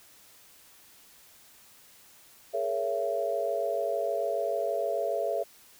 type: chord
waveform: sine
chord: A# half-diminished seventh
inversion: third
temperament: just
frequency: 419.5 / 466.2 / 559.4 / 671.3 Hz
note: G#4 / A#4 / C#5 / E5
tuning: +17 / 0 / +16 / +31 cents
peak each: -34 / -35 / -32 / -30 dBFS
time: 2.53-5.44 s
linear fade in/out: 20 ms
effects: white hiss -56 dBFS RMS until 5.79 s